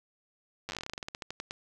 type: slowing click train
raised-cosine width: 0.2 ms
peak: -20 dBFS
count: 21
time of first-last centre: 0.69-1.509 s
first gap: 9 ms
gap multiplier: 1.14
effects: none